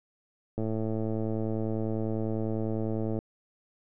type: click train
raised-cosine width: 2 ms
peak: -19 dBFS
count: 288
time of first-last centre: 0.58-3.189 s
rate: 110 Hz
effects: none